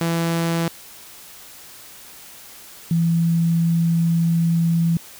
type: tone pair in turn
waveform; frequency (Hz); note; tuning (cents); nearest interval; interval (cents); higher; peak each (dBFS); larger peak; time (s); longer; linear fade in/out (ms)
sawtooth / sine; 167 / 167; E3 / E3; +23 / +23; unison; 0; neither; -15; neither; 0.01-0.68 / 2.91-4.97; second; 2
effects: white hiss -42 dBFS RMS until 5.19 s